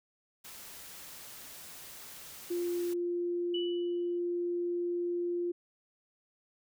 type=noise; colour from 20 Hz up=white; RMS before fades=-48 dBFS; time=0.44-2.94 s; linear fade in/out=10 ms
type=tone; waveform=sine; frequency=349.2 Hz; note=F4; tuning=in tune; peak=-30 dBFS; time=2.5-5.52 s; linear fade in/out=10 ms
type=tone with exponential decay; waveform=sine; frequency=2960 Hz; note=F#7; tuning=in tune; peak=-34 dBFS; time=3.54-4.19 s; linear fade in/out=5 ms; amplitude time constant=140 ms
effects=none